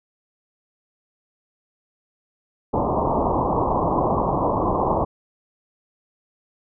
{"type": "low-pass noise", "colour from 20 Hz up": "white", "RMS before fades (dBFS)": -21, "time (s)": [2.73, 5.05], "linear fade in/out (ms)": 10, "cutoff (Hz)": 1100, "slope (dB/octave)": 96, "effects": []}